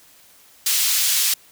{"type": "high-pass noise", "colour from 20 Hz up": "pink", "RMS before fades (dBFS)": -19, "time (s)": [0.66, 1.34], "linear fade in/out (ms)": 5, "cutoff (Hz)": 3700, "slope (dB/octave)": 12, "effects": ["white hiss -51 dBFS RMS until 1.51 s"]}